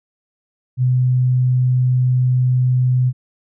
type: tone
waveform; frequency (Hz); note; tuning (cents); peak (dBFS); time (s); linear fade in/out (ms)
sine; 126.6; B2; +43; -12; 0.77-3.13; 50
effects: none